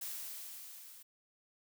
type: noise with level ramp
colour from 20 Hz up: blue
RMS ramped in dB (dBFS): -41 to -55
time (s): 0.01-1.03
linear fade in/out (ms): 10
effects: none